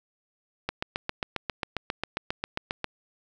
click train, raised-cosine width 0.3 ms, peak -12 dBFS, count 17, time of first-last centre 0.69-2.843 s, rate 7.43 Hz, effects none

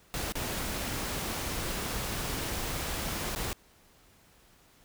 pink noise with dropouts, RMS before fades -34 dBFS, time 0.14-3.53 s, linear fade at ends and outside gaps 0 ms, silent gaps 0.322-0.354 / 3.35-3.36 s, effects pink hiss -61 dBFS RMS until 4.84 s

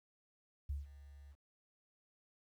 sine tone with ADSR envelope, 71 Hz, C#2, 42 cents sharp, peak -35 dBFS, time 0.69-1.36 s, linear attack 9 ms, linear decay 160 ms, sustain -18 dB, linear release 48 ms, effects 12-bit

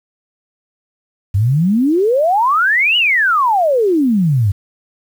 sine exponential two-way sweep, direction up then down, 92.3 to 2992 to 92.3 Hz, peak -10 dBFS, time 1.34-4.52 s, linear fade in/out 10 ms, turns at 2.97 s, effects 7-bit

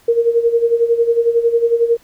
sine tone with tremolo, 466.2 Hz, A#4, in tune, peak -8 dBFS, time 0.08-1.97 s, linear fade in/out 5 ms, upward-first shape sine, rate 11 Hz, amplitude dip 75%, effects pink hiss -51 dBFS RMS until 2.03 s

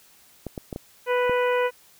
clicks, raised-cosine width 2 ms, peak -18 dBFS, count 5, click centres 0.467 / 0.578 / 0.728 / 0.761 / 1.296 s
harmonic tone, 493.9 Hz, B4, in tune, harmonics 1 / 2 / 3 / 4 / 5 / 6, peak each -21 / -27 / -31 / -33 / -34 / -40 dBFS, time 1.06-1.71 s, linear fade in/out 50 ms
effects white hiss -55 dBFS RMS until 1.99 s

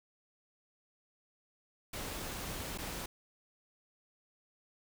pink noise with dropouts, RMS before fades -41 dBFS, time 1.93-3.06 s, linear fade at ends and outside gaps 5 ms, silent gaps 2.777-2.784 s, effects none

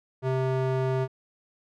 square tone with band-pass filter, 130.81 Hz, C3, in tune, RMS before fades -26 dBFS, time 0.22-1.08 s, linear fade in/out 50 ms, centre 450 Hz, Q 0.7, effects none

